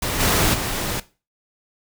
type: noise with level steps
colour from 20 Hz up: pink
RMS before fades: -24 / -18 / -25 dBFS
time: 0.02-1 s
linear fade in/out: 5 ms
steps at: 0.19 / 0.53 s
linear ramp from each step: 20 ms
effects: noise-tail reverb RT60 0.3 s tail -17 dB re dry